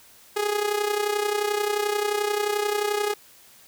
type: tone with amplitude modulation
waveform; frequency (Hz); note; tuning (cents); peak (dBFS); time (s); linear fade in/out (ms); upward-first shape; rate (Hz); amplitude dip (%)
sawtooth; 415.3; G#4; 0; -16; 0.36-3.14; 10; sine; 31.4; 65
effects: white hiss -52 dBFS RMS until 3.67 s